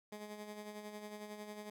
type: tone with tremolo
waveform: 15% pulse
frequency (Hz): 210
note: G#3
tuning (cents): +19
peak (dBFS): -38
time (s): 0.12-1.7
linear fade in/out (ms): 5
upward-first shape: sine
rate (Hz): 11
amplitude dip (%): 50
effects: none